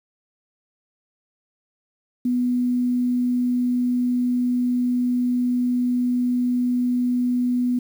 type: tone with quantisation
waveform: sine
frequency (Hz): 246.9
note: B3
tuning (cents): 0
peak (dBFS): -18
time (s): 2.25-7.79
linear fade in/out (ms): 5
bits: 8
effects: none